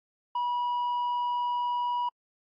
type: tone with tanh clipping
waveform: sine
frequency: 972 Hz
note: B5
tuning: 28 cents flat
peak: -27 dBFS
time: 0.35-2.09 s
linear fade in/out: 5 ms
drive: 3 dB
effects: AAC 48 kbps